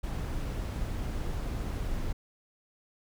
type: noise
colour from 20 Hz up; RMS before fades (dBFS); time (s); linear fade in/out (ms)
brown; -33; 0.03-2.13; 10
effects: none